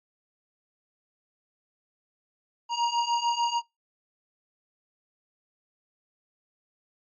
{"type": "beating tone pair", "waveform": "square", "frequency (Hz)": [940, 946.7], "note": ["A#5", "A#5"], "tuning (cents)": [14, 26], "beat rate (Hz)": 6.7, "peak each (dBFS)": [-29, -26], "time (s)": [2.69, 3.62], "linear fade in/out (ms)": 50, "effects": ["noise-tail reverb RT60 0.2 s tail -23 dB re dry", "MP3 32 kbps"]}